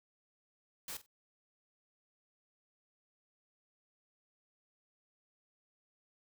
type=noise with echo; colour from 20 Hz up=white; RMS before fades=-43 dBFS; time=0.88-0.97 s; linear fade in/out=2 ms; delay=46 ms; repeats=2; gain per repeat=-15 dB; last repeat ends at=1.062 s; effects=none